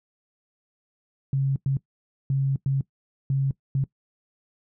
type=tone bursts at uneven times; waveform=sine; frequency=136.2 Hz; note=C#3; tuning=30 cents flat; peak=-20 dBFS; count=6; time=1.33-1.56 / 1.66-1.77 / 2.3-2.56 / 2.66-2.81 / 3.3-3.51 / 3.75-3.84 s; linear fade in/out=2 ms; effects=noise-tail reverb RT60 0.1 s tail -20 dB re dry